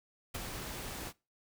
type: noise with ADSR envelope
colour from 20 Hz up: pink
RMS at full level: -37 dBFS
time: 0.34-1.13 s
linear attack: 11 ms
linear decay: 23 ms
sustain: -5 dB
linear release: 50 ms
effects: noise-tail reverb RT60 0.3 s tail -24 dB re dry